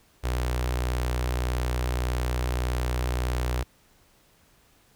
sawtooth tone with notch filter, 61.7 Hz, B1, 1 cent flat, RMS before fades -27 dBFS, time 0.23-3.64 s, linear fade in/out 20 ms, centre 200 Hz, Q 1.1, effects pink hiss -61 dBFS RMS until 4.95 s

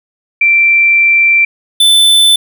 sine / square tone pair in turn, 2349 / 3520 Hz, D7 / A7, 0 / 0 cents, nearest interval perfect fifth, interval 700 cents, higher second, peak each -5 dBFS, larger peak neither, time 0.41-1.45 / 1.8-2.36 s, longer first, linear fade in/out 5 ms, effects none

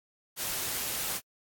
white noise, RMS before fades -33 dBFS, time 0.36-1.21 s, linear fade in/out 50 ms, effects AAC 64 kbps

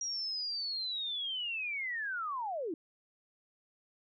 sine linear sweep, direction down, 5740 to 293.7 Hz, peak -34 dBFS, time 0.01-2.74 s, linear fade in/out 2 ms, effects none

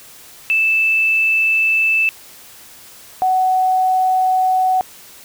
sine tone pair in turn, 2637 / 746.9 Hz, E7 / F#5, 0 / +16 cents, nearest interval octave + minor seventh, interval 2184 cents, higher first, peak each -12 dBFS, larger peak neither, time 0.5-2.09 / 3.22-4.81 s, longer neither, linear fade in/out 0 ms, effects white hiss -41 dBFS RMS until 5.24 s

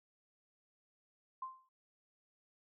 sine tone with exponential decay, 1045 Hz, C6, 2 cents flat, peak -37 dBFS, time 1.42-1.69 s, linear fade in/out 5 ms, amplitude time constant 57 ms, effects none

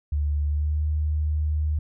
sine tone with pitch glide, 73.42 to 76.1 Hz, D2 to D#2, 0 to -38 cents, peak -21 dBFS, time 0.12-1.79 s, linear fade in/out 5 ms, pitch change +62 cents, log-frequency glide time 0.46-0.83 s, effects none

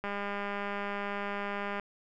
click train, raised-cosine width 0.5 ms, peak -21 dBFS, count 356, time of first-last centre 0.04-1.797 s, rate 202 Hz, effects none

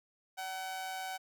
sawtooth tone with amplitude modulation, 756 Hz, F#5, 37 cents sharp, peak -32 dBFS, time 0.37-1.18 s, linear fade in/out 20 ms, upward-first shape sine, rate 173 Hz, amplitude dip 45%, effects none

